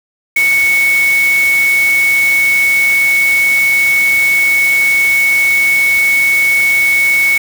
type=tone in noise; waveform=sine; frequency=2217 Hz; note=C#7; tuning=in tune; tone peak=-8 dBFS; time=0.36-7.38 s; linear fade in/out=5 ms; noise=white; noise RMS=-23 dBFS; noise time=0.36-7.38 s; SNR=+12 dB; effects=none